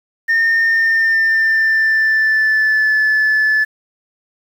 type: tone with pitch glide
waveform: sine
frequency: 1822 to 1734.7 Hz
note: A#6 to A6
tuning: -40 to -25 cents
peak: -9 dBFS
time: 0.28-3.65 s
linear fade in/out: 20 ms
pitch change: -85 cents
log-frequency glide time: 0.62-2.95 s
effects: tanh soft clip ceiling -9 dBFS + 7-bit